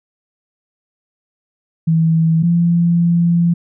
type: tone pair in turn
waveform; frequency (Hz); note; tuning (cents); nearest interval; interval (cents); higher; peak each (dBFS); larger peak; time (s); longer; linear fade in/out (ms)
sine; 162.5 / 170.9; E3 / F3; -24 / -37; minor second; 87; second; -10; neither; 1.87-2.43 / 2.43-3.54; second; 10
effects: none